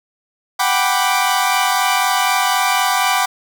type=chord; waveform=sawtooth; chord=G major seventh; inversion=third; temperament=equal; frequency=740 / 784 / 987.8 / 1174.7 Hz; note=F#5 / G5 / B5 / D6; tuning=0 / 0 / 0 / 0 cents; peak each=-16 dBFS; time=0.59-3.26 s; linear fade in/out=10 ms; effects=none